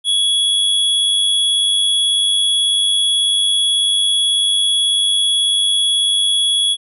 square tone with amplitude modulation, 3360 Hz, G#7, 19 cents sharp, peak -12 dBFS, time 0.04-6.77 s, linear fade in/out 50 ms, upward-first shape sine, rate 98.2 Hz, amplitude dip 30%, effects resampled to 32000 Hz

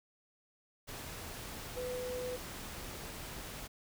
sine tone in noise, 500 Hz, B4, 21 cents sharp, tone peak -37 dBFS, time 1.76-2.37 s, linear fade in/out 20 ms, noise pink, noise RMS -45 dBFS, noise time 0.87-3.68 s, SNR +5 dB, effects none

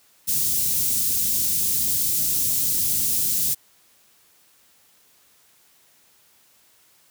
white band-stop noise, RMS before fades -22 dBFS, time 0.27-3.55 s, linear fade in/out 20 ms, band 200 to 6400 Hz, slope 12 dB/octave, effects white hiss -58 dBFS RMS until 7.1 s + high-pass 60 Hz 12 dB/octave

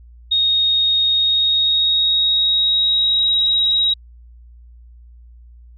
sine tone with pitch glide, 3729 to 3821 Hz, A#7 to A#7, 0 to +42 cents, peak -13 dBFS, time 0.31-3.94 s, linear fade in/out 10 ms, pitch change +42 cents, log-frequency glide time 1.11-3.28 s, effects added 59 Hz sine -40 dBFS peak until 5.77 s

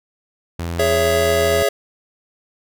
sawtooth tone, 84.8 Hz, E2, 50 cents sharp, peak -19 dBFS, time 0.59-1.63 s, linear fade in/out 5 ms
square chord, C# minor, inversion second, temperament just, 415.8 / 554.4 / 665.2 Hz, G#4 / C#5 / E5, +2 / 0 / +16 cents, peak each -20 dBFS, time 0.79-1.69 s, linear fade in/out 5 ms
effects none

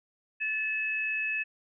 sine tone pair together, 1741.8 / 2584 Hz, A6 / E7, -18 / -35 cents, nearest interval perfect fifth, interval 683 cents, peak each -34 / -29 dBFS, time 0.4-1.44 s, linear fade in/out 20 ms, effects none

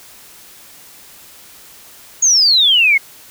sine exponential sweep, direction down, 6740 to 2118 Hz, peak -8 dBFS, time 2.22-2.98 s, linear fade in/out 10 ms, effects white hiss -41 dBFS RMS until 3.3 s

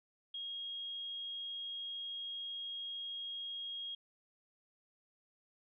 sine tone, 3269 Hz, G#7, 28 cents flat, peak -40 dBFS, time 0.34-3.95 s, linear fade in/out 5 ms, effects none

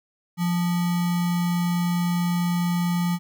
sine tone with sample-and-hold, 174.61 Hz, F3, in tune, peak -20 dBFS, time 0.37-3.19 s, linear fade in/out 50 ms, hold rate 1050 Hz, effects none

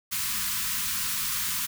white band-stop noise, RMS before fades -29 dBFS, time 0.11-1.67 s, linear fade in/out 20 ms, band 240 to 960 Hz, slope 96 dB/octave, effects none

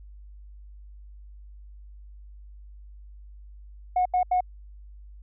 sine tone bursts, 728 Hz, F#5, 28 cents flat, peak -18 dBFS, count 3, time 3.96-4.407 s, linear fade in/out 5 ms, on 95 ms, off 81 ms, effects tanh soft clip ceiling -16 dBFS + added 50 Hz sine -43 dBFS peak until 5.22 s

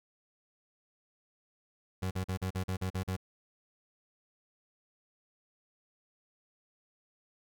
30% pulse tone bursts, 93.4 Hz, F#2, 17 cents sharp, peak -29 dBFS, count 9, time 2.02-3.166 s, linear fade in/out 10 ms, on 90 ms, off 42 ms, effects none

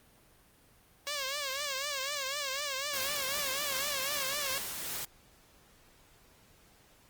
5% pulse tone with vibrato, 557 Hz, C#5, 8 cents sharp, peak -22 dBFS, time 1.07-4.58 s, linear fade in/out 0 ms, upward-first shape triangle, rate 4 Hz, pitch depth 130 cents each way
white noise with tremolo, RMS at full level -37 dBFS, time 2.93-5.05 s, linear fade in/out 5 ms, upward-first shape triangle, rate 2.6 Hz, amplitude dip 25%
effects pink hiss -62 dBFS RMS until 7.09 s + Opus 32 kbps

